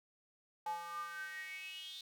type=tone with high-pass filter sweep; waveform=square; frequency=171.1 Hz; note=F3; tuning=35 cents flat; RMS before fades=-45 dBFS; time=0.66-2.01 s; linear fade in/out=2 ms; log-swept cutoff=820 to 3800 Hz; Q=9.9; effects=none